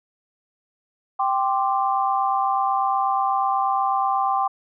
sine chord, G suspended fourth, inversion none, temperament equal, 784 / 1046.5 / 1174.7 Hz, G5 / C6 / D6, 0 / 0 / 0 cents, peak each -21 / -24 / -25 dBFS, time 1.19-4.48 s, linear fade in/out 10 ms, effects none

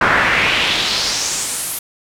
brown noise with band-pass filter sweep, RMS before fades -17 dBFS, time 0.01-1.79 s, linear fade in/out 5 ms, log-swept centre 1400 to 12000 Hz, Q 2.4, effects none

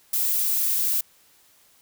violet noise, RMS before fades -23 dBFS, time 0.13-1.01 s, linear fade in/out 5 ms, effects white hiss -58 dBFS RMS until 1.81 s

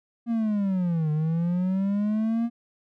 triangle linear two-way sweep, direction down then up, 236.6 to 150.6 to 236.6 Hz, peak -20 dBFS, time 0.26-2.5 s, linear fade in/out 50 ms, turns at 1.11 s, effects none

